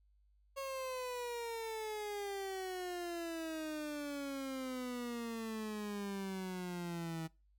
30% pulse exponential sweep, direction down, 549 to 160.3 Hz, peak -37 dBFS, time 0.56-7.28 s, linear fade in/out 20 ms, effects noise-tail reverb RT60 0.3 s tail -24 dB re dry + added 50 Hz sine -67 dBFS peak until 7.58 s

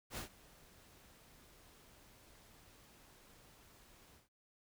pink noise with ADSR envelope, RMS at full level -42 dBFS, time 0.1-4.29 s, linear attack 74 ms, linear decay 110 ms, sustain -21 dB, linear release 150 ms, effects none

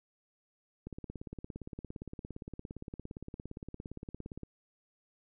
click train, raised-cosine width 3 ms, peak -29 dBFS, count 63, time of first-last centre 0.87-4.433 s, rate 17.4 Hz, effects none

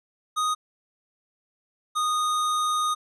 square tone pair in turn, 1244.5 / 1235.9 Hz, D#6 / D#6, 0 / -12 cents, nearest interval unison, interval 12 cents, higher first, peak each -23 dBFS, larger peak neither, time 0.36-0.55 / 1.95-2.95 s, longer second, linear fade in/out 20 ms, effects resampled to 24000 Hz

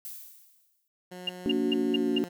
violet noise with exponential decay, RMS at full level -38 dBFS, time 0.05-0.88 s, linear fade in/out 1 ms, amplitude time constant 180 ms
15% pulse tone with pitch glide, 180.9 to 175.95 Hz, F#3 to F3, -39 to +13 cents, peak -34 dBFS, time 1.11-2.29 s, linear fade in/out 10 ms, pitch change -48 cents, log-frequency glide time 1.91-2.18 s
sine tone bursts, 2821 Hz, F7, 17 cents sharp, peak -25 dBFS, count 5, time 1.27-2.185 s, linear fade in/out 5 ms, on 23 ms, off 200 ms
sine chord, Bb augmented, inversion none, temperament equal with one note detuned, 233.1 / 289.5 / 370 Hz, Bb3 / D4 / F#4, 0 / -25 / 0 cents, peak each -29 / -28 / -29 dBFS, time 1.46-2.24 s, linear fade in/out 0 ms
effects none

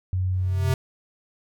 sine tone, 92.5 Hz, F#2, in tune, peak -21 dBFS, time 0.13-0.73 s, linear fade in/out 0 ms
square tone with exponential growth, 130.81 Hz, C3, in tune, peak -19 dBFS, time 0.33-0.74 s, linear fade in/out 2 ms, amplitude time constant 88 ms
effects none

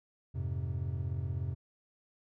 triangle chord, F minor, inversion none, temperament equal, 87.31 / 103.83 / 130.81 Hz, F2 / Ab2 / C3, 0 / 0 / 0 cents, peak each -34 / -37 / -35 dBFS, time 0.34-1.55 s, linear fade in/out 20 ms, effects none

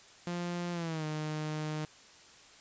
sawtooth tone with pitch glide, 174.61 to 153.77 Hz, F3 to D#3, 0 to -20 cents, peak -30 dBFS, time 0.27-1.85 s, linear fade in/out 2 ms, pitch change -220 cents, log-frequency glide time 0.72-1.05 s, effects white hiss -56 dBFS RMS until 2.6 s + resampled to 16000 Hz

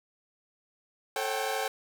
sawtooth tone cluster, 439.9 / 541 / 761 / 793 Hz, A4 / C#5 / F#5 / G5, 0 / -42 / +48 / +20 cents, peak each -31 dBFS, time 1.16-1.68 s, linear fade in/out 2 ms, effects none

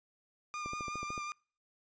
30% pulse tone with vibrato, 1204 Hz, D6, 43 cents sharp, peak -35 dBFS, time 0.54-1.32 s, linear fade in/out 0 ms, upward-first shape sine, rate 5.4 Hz, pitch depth 25 cents each way
click train, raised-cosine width 2 ms, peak -30 dBFS, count 8, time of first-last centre 0.66-1.179 s, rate 13.5 Hz
effects noise-tail reverb RT60 0.4 s tail -26 dB re dry + resampled to 16000 Hz

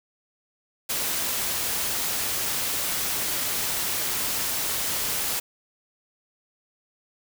white noise, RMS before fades -27 dBFS, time 0.89-5.4 s, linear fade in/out 10 ms, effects none

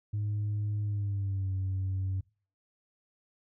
sine tone with pitch glide, 104.3 to 95.09 Hz, G#2 to F#2, +8 to +48 cents, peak -27 dBFS, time 0.13-2.21 s, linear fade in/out 10 ms, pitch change -160 cents, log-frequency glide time 0.82-1.51 s, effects noise-tail reverb RT60 0.4 s tail -25 dB re dry + tanh soft clip ceiling -27 dBFS

